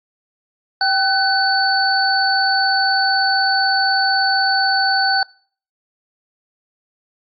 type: tone cluster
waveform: sine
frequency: 778 / 1505 / 4482 Hz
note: G5 / F#6 / C#8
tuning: -13 / +29 / +18 cents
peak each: -18 dBFS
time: 0.81-5.23 s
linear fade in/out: 2 ms
effects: noise-tail reverb RT60 0.5 s tail -25 dB re dry + AAC 64 kbps